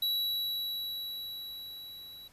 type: tone with level ramp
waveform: square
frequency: 3915 Hz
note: B7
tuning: 16 cents flat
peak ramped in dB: -28 to -47 dBFS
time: 0.02-2.28 s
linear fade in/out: 5 ms
effects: pink hiss -62 dBFS RMS until 2.32 s + resampled to 32000 Hz